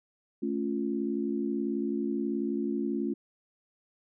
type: chord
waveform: sine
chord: A augmented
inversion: none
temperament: equal with one note detuned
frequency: 218.7 / 277.2 / 349.2 Hz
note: A3 / C#4 / E#4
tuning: -10 / 0 / 0 cents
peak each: -32 / -32 / -33 dBFS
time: 0.42-3.14 s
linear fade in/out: 10 ms
effects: none